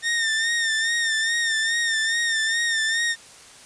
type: tone with vibrato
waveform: sawtooth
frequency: 1819 Hz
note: A#6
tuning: 43 cents flat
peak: -17 dBFS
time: 0.02-3.16 s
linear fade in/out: 50 ms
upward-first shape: sine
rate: 2.4 Hz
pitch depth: 51 cents each way
effects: white hiss -46 dBFS RMS until 3.65 s + resampled to 22050 Hz